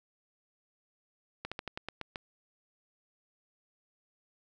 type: slowing click train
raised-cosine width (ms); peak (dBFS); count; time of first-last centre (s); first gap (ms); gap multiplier
0.3; -21; 8; 1.45-2.158; 66; 1.14
effects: none